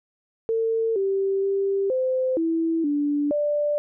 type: tone with pitch steps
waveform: sine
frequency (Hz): 451.1 / 389.8 / 393.3 / 516 / 327.9 / 290.8 / 589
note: A4 / G4 / G4 / C5 / E4 / D4 / D5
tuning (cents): +43 / -10 / +6 / -24 / -9 / -17 / +5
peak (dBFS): -20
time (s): 0.49-3.78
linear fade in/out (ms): 0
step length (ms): 470
effects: none